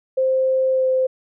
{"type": "tone with pitch glide", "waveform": "sine", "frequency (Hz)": [523.3, 518.8], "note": ["C5", "C5"], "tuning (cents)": [0, -15], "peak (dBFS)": -15, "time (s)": [0.17, 1.07], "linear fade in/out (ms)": 10, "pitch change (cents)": -15, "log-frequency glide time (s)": [0.71, 0.87], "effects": []}